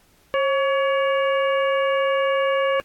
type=harmonic tone with a mistuned harmonic; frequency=564 Hz; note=C#5; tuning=30 cents sharp; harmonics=1 / 2 / 3 / 4 / 5; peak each=-19 / -25 / -29 / -31 / -33 dBFS; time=0.34-2.8 s; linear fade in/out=0 ms; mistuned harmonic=1; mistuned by=-72 cents; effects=pink hiss -58 dBFS RMS until 2.84 s + AAC 64 kbps